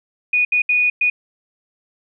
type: tone bursts at uneven times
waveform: sine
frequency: 2467 Hz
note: D#7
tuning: 15 cents flat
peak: -13 dBFS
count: 4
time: 0.33-0.45 / 0.52-0.62 / 0.69-0.9 / 1.01-1.1 s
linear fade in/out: 5 ms
effects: none